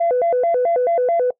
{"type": "tone with vibrato", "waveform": "sine", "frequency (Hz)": 582, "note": "D5", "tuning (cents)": -16, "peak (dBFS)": -13, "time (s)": [0, 1.31], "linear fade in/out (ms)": 10, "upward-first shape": "square", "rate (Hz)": 4.6, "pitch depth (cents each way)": 270, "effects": ["noise-tail reverb RT60 0.1 s tail -23 dB re dry", "tanh soft clip ceiling -11 dBFS"]}